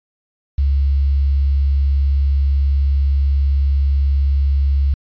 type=tone with quantisation; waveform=sine; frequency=69.3 Hz; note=C#2; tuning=in tune; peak=-12 dBFS; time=0.58-4.94 s; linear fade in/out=5 ms; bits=7; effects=resampled to 11025 Hz